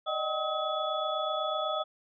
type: tone cluster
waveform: sine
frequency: 596 / 624 / 768 / 1275 / 3418 Hz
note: D5 / D#5 / G5 / D#6 / G#7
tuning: +25 / +5 / -36 / +42 / +49 cents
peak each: -38 / -33 / -37 / -33 / -37 dBFS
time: 0.06-1.84 s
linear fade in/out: 20 ms
effects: none

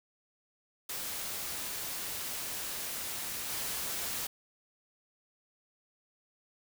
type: noise with level steps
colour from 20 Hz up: white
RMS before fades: -38 / -36 dBFS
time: 0.89-4.27 s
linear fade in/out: 5 ms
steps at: 3.49 s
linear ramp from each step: 10 ms
effects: none

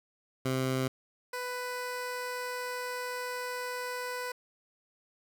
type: tone pair in turn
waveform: 15% pulse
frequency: 130.81 / 496.7 Hz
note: C3 / B4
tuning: 0 / +10 cents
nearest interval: octave + major seventh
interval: 2310 cents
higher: second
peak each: -22 / -28 dBFS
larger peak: first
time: 0.45-0.88 / 1.33-4.32 s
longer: second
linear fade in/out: 5 ms
effects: none

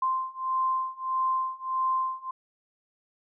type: beating tone pair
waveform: sine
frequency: 1043 / 1044.6 Hz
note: C6 / C6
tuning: -6 / -3 cents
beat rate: 1.6 Hz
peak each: -29 / -28 dBFS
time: 0.02-2.31 s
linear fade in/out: 5 ms
effects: none

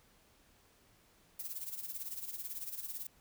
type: noise with tremolo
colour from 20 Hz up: violet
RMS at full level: -40 dBFS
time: 1.39-3.07 s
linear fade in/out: 5 ms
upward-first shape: sine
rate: 18 Hz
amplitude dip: 70%
effects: pink hiss -67 dBFS RMS until 3.2 s

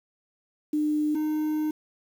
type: tone pair in turn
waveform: sine / triangle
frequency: 301.5 / 306.9 Hz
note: D4 / D#4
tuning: +46 / -24 cents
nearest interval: unison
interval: 30 cents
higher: second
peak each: -22 dBFS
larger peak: neither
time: 0.73-1.15 / 1.15-1.71 s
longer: second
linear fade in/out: 5 ms
effects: 8-bit

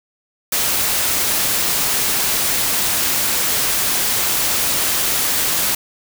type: noise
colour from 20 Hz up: white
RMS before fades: -18 dBFS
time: 0.52-5.75 s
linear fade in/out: 5 ms
effects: none

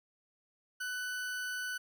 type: tone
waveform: 40% pulse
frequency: 1494 Hz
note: F#6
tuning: 16 cents sharp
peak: -35 dBFS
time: 0.8-1.78 s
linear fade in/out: 10 ms
effects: none

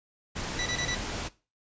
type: noise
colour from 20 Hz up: pink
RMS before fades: -34 dBFS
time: 0.35-1.29 s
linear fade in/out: 20 ms
type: clicks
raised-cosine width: 3 ms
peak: -28 dBFS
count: 2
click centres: 0.367 / 0.504 s
type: tone bursts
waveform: 20% pulse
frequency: 1965 Hz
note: B6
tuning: 9 cents flat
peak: -24 dBFS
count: 4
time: 0.59-0.949 s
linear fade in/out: 2 ms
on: 68 ms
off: 29 ms
effects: noise-tail reverb RT60 0.3 s tail -18 dB re dry + resampled to 16000 Hz

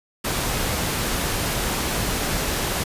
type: noise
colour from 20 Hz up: pink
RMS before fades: -24 dBFS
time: 0.24-2.84 s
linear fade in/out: 10 ms
effects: resampled to 32000 Hz

